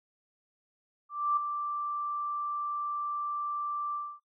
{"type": "tone with ADSR envelope", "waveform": "sine", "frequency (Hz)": 1174.7, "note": "D6", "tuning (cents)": 0, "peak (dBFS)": -23, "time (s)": [1.09, 4.2], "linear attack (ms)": 280, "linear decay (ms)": 4, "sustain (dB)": -8, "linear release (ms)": 260, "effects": ["noise-tail reverb RT60 0.1 s tail -17 dB re dry"]}